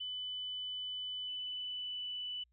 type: tone with pitch glide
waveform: sine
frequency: 3000 to 2981 Hz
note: F#7 to F#7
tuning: +23 to +12 cents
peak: -38 dBFS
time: 0-2.44 s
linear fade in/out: 10 ms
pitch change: -11 cents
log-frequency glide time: 1.2-2.08 s
effects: added 60 Hz sine -70 dBFS peak until 2.52 s